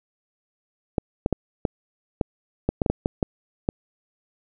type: clicks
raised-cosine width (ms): 2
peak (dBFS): -7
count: 12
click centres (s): 0.982 / 1.261 / 1.327 / 1.652 / 2.212 / 2.69 / 2.818 / 2.862 / 2.9 / 3.059 / 3.228 / 3.689
effects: none